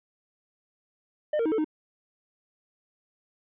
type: tone with pitch steps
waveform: triangle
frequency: 605 / 460.7 / 314.9 / 439.9 / 309 Hz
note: D#5 / A#4 / D#4 / A4 / D#4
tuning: -49 / -20 / +21 / 0 / -12 cents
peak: -21 dBFS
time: 1.33-1.645 s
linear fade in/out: 5 ms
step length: 63 ms
effects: resampled to 8000 Hz